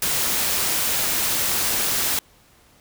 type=noise; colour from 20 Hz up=white; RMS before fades=-22 dBFS; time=0.02-2.19 s; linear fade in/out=2 ms; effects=pink hiss -55 dBFS RMS until 2.8 s